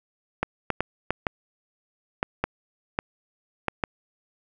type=clicks; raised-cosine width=0.5 ms; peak=-8 dBFS; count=10; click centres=0.43 / 0.703 / 0.806 / 1.106 / 1.268 / 2.229 / 2.44 / 2.989 / 3.683 / 3.838 s; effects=none